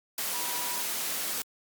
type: tone in noise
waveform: sine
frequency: 972 Hz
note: B5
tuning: 28 cents flat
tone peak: -39 dBFS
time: 0.33-0.82 s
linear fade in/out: 2 ms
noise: white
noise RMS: -32 dBFS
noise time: 0.18-1.42 s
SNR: -10 dB
effects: high-pass 200 Hz 12 dB/octave + Opus 48 kbps